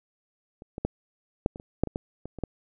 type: clicks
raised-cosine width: 2 ms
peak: -30 / -21 / -12 / -9 / -25 / -30 / -8 / -20 / -16 / -24 / -26 / -14 dBFS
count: 12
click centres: 0.621 / 0.781 / 0.85 / 1.461 / 1.559 / 1.599 / 1.836 / 1.873 / 1.959 / 2.256 / 2.387 / 2.437 s
effects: none